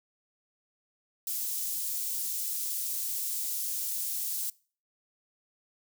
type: high-pass noise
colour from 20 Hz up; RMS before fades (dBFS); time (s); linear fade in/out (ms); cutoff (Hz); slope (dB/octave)
white; -33; 1.27-4.5; 2; 6800; 12
effects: noise-tail reverb RT60 0.4 s tail -23 dB re dry